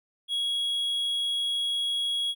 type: tone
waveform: triangle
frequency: 3322 Hz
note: G#7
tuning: in tune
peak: -24 dBFS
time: 0.28-2.35 s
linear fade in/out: 50 ms
effects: none